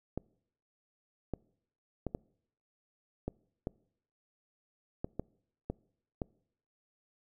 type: clicks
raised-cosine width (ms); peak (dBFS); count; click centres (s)
2; -21; 10; 0.176 / 1.337 / 2.067 / 2.149 / 3.28 / 3.671 / 5.045 / 5.196 / 5.7 / 6.218
effects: noise-tail reverb RT60 0.7 s tail -25 dB re dry